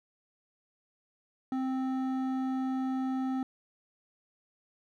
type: tone with hard clipping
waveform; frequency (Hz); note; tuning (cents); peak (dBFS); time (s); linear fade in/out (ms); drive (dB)
sine; 261.6; C4; 0; -31; 1.52-3.43; 2; 10
effects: none